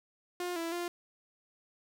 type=tone with pitch steps; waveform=sawtooth; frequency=355.3 / 332.8 / 348.7 Hz; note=F4 / E4 / F4; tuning=+30 / +17 / -3 cents; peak=-30 dBFS; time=0.4-0.88 s; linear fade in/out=2 ms; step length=160 ms; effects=none